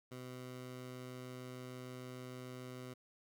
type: tone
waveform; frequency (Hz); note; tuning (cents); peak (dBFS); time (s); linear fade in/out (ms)
15% pulse; 126.7; B2; +45; -40; 0.11-2.94; 10
effects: none